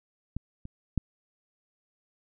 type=clicks; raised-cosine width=5 ms; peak=-20 / -28 / -13 dBFS; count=3; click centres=0.366 / 0.654 / 0.977 s; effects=none